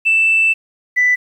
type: tone pair in turn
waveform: sine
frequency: 2652 / 1986.8 Hz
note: E7 / B6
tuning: +10 / +10 cents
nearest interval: perfect fourth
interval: 500 cents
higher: first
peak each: -9 dBFS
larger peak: neither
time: 0.05-0.54 / 0.96-1.16 s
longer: first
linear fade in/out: 20 ms
effects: tanh soft clip ceiling -6 dBFS + 8-bit